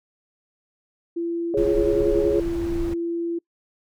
sine tone, 338.7 Hz, E4, 47 cents sharp, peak -23 dBFS, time 1.16-3.39 s, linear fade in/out 10 ms
sine chord, Db major, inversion first, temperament equal, 349.2 / 415.3 / 554.4 Hz, F4 / Ab4 / Db5, 0 / 0 / 0 cents, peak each -26 / -20 / -25 dBFS, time 1.54-2.4 s, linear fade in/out 2 ms
brown noise, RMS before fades -30 dBFS, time 1.57-2.94 s, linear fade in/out 5 ms
effects noise-tail reverb RT60 0.1 s tail -26 dB re dry

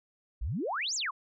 sine exponential two-way sweep, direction up then down, 45.69 to 7760 to 973 Hz, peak -30 dBFS, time 0.41-1.11 s, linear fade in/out 10 ms, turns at 0.95 s, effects none

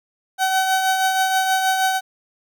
30% pulse tone with tremolo, 759 Hz, F#5, 44 cents sharp, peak -12 dBFS, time 0.38-2.01 s, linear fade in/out 50 ms, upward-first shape triangle, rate 6.3 Hz, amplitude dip 45%, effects none

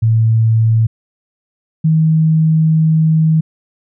sine tone pair in turn, 112.3 / 158.82 Hz, A2 / D#3, +36 / +36 cents, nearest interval tritone, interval 600 cents, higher second, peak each -8 dBFS, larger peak neither, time 0.02-0.87 / 1.84-3.41 s, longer second, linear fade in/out 10 ms, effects none

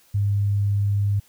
sine tone, 101.2 Hz, G#2, 44 cents flat, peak -18 dBFS, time 0.14-1.2 s, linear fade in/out 10 ms, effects white hiss -57 dBFS RMS until 1.28 s

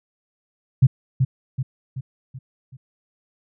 sine tone with echo, 130.81 Hz, C3, in tune, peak -8 dBFS, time 0.82-0.87 s, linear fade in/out 10 ms, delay 380 ms, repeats 5, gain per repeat -6 dB, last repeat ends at 2.77 s, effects none

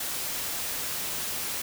white noise, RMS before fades -32 dBFS, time 0-1.62 s, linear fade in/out 5 ms, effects none

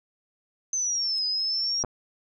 sine exponential two-way sweep, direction down then up, 6230 to 4978 to 5660 Hz, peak -24 dBFS, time 0.73-1.83 s, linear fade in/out 2 ms, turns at 1.26 s
violet noise with exponential growth, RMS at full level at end -37 dBFS, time 1.08-1.19 s, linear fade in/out 5 ms, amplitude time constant 22 ms
clicks, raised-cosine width 1 ms, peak -17 dBFS, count 2, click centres 1.839 / 1.847 s
effects resampled to 22050 Hz

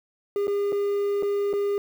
triangle tone with dropouts, 404.7 Hz, G#4, 45 cents flat, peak -20 dBFS, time 0.36-1.78 s, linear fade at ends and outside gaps 1 ms, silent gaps 0.471-0.479 / 0.722-0.727 / 1.225-1.231 / 1.53-1.536 s, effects 8-bit

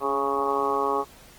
harmonic tone with a mistuned harmonic, 138.59 Hz, C#3, in tune, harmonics 2 / 3 / 4 / 5 / 6 / 7 / 8 / 9, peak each -35 / -27 / -33 / -35 / -29 / -35 / -26 / -35 dBFS, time 0-1.05 s, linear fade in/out 50 ms, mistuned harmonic 2, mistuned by +22 cents, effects pink hiss -50 dBFS RMS until 1.38 s + Opus 24 kbps

